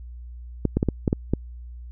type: clicks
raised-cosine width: 3 ms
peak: -7 dBFS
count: 7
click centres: 0.653 / 0.77 / 0.829 / 0.887 / 1.078 / 1.129 / 1.336 s
effects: added 60 Hz sine -36 dBFS peak until 1.91 s